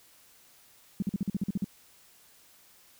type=tone bursts; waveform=sine; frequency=196 Hz; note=G3; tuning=in tune; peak=-25 dBFS; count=10; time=1-1.644 s; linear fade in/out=2 ms; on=23 ms; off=46 ms; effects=white hiss -59 dBFS RMS until 2.99 s